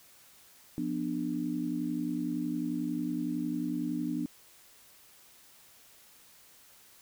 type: chord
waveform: sine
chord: B diminished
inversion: second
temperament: equal with one note detuned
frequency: 174.61 / 246.9 / 297.9 Hz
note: F3 / B3 / D4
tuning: 0 / 0 / +25 cents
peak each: -38 / -34 / -33 dBFS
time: 0.78-4.26 s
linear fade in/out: 0 ms
effects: white hiss -58 dBFS RMS until 7.01 s